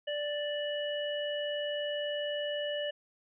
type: harmonic tone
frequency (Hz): 587.3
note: D5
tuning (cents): 0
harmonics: 1 / 3 / 5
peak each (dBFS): -33 / -41 / -38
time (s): 0.07-2.91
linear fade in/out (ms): 10
effects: none